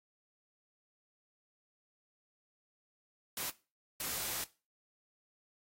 white noise bursts at uneven times, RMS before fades -38 dBFS, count 2, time 3.37-3.5 / 4-4.44 s, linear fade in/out 2 ms, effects noise-tail reverb RT60 0.3 s tail -18 dB re dry + AAC 48 kbps

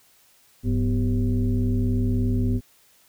sine tone with frequency modulation, 103.83 Hz, G#2, in tune, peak -19 dBFS, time 0.63-2.61 s, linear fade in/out 50 ms, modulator 144 Hz, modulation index 1.2, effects white hiss -58 dBFS RMS until 3.08 s

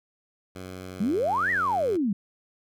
10% pulse tone, 92.5 Hz, F#2, in tune, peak -29 dBFS, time 0.55-1.97 s, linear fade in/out 10 ms
sine exponential two-way sweep, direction up then down, 185 to 2000 to 185 Hz, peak -22 dBFS, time 1-2.13 s, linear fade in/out 5 ms, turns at 1.51 s
effects none

